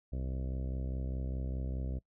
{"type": "harmonic tone", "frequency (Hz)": 64.9, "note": "C2", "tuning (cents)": -13, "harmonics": [1, 2, 3, 4, 5, 6, 7, 8, 9, 10], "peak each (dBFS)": [-35, -41, -47, -48, -53, -55, -55, -55, -56, -59], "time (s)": [0.12, 1.99], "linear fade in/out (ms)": 10, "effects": ["noise-tail reverb RT60 0.1 s tail -21 dB re dry"]}